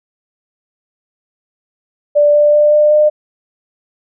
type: tone with pitch steps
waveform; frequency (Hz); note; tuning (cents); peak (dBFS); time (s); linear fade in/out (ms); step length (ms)
sine; 587.3 / 591.4 / 595.5 / 599.6 / 603.8; D5 / D5 / D5 / D5 / D5; 0 / +12 / +24 / +36 / +48; -6; 2.15-3.1; 20; 190
effects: none